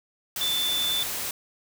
sine tone in noise, 3520 Hz, A7, in tune, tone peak -24 dBFS, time 0.41-1.03 s, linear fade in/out 2 ms, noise white, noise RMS -31 dBFS, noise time 0.36-1.31 s, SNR +4 dB, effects none

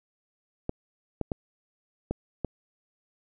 clicks, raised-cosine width 2 ms, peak -15 dBFS, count 5, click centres 0.694 / 1.213 / 1.318 / 2.11 / 2.447 s, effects none

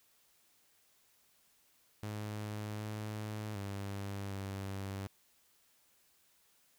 sawtooth tone with pitch steps, 105.5 / 106.7 / 99.6 / 97.8 Hz, G#2 / G#2 / G2 / G2, +28 / +47 / +28 / -4 cents, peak -35 dBFS, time 2.03-5.07 s, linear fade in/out 0 ms, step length 760 ms, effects white hiss -70 dBFS RMS until 6.78 s

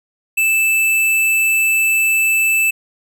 square tone, 2637 Hz, E7, in tune, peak -13 dBFS, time 0.37-2.71 s, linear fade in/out 10 ms, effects none

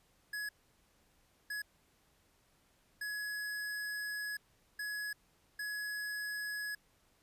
square tone bursts at uneven times, 1684 Hz, G#6, 24 cents sharp, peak -38 dBFS, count 5, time 0.33-0.49 / 1.5-1.62 / 3.01-4.37 / 4.79-5.13 / 5.59-6.75 s, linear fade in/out 5 ms, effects pink hiss -71 dBFS RMS until 7.22 s + resampled to 32000 Hz

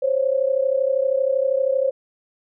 sine tone pair together, 524.3 / 557 Hz, C5 / C#5, +3 / +8 cents, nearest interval minor second, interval 105 cents, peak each -19 / -21 dBFS, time 0.02-1.91 s, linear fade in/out 10 ms, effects none

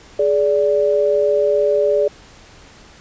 sine tone pair together, 418.8 / 582 Hz, G#4 / D5, +15 / -16 cents, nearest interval tritone, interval 569 cents, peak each -16 / -15 dBFS, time 0.19-2.08 s, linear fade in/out 5 ms, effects pink hiss -44 dBFS RMS until 3 s + resampled to 16000 Hz

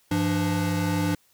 square tone cluster, 98.8 / 171.1 / 295.6 Hz, G2 / F3 / D4, +14 / -35 / +11 cents, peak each -29 / -27 / -27 dBFS, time 0.11-1.15 s, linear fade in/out 5 ms, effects white hiss -63 dBFS RMS until 1.33 s

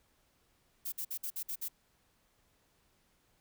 violet noise bursts, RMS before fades -38 dBFS, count 7, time 0.85-1.685 s, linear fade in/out 10 ms, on 73 ms, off 54 ms, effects pink hiss -72 dBFS RMS until 3.4 s

